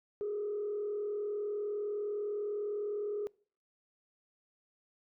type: tone with frequency modulation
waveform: sine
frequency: 415.3 Hz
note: G#4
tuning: in tune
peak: -32 dBFS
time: 0.21-3.27 s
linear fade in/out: 0 ms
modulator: 39.9 Hz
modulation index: 0.45
effects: noise-tail reverb RT60 0.5 s tail -26 dB re dry + tanh soft clip ceiling -29 dBFS